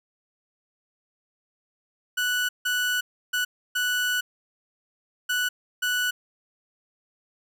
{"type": "tone bursts at uneven times", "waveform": "30% pulse", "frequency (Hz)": 1480, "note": "F#6", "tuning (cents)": 0, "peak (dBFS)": -20, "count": 6, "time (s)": [[2.17, 2.49], [2.65, 3.01], [3.33, 3.45], [3.75, 4.21], [5.29, 5.49], [5.82, 6.11]], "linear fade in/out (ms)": 10, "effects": []}